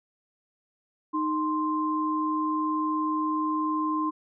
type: tone pair together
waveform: sine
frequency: 309.4 / 1046.5 Hz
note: D#4 / C6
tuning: -10 / 0 cents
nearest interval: octave + major sixth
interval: 2110 cents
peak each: -27 dBFS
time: 1.13-4.11 s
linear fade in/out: 20 ms
effects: none